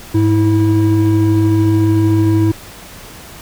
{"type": "tone pair together", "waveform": "triangle", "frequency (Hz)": [103.83, 324.8], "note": ["G#2", "E4"], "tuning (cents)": [0, -26], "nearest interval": "octave + minor sixth", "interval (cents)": 1974, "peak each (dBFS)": -10, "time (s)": [0.14, 2.52], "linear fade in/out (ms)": 10, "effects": ["pink hiss -35 dBFS RMS until 3.41 s"]}